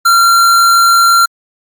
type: tone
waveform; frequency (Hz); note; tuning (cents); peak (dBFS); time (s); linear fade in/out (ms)
square; 1373; F6; -30; -6; 0.05-1.26; 10
effects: Opus 48 kbps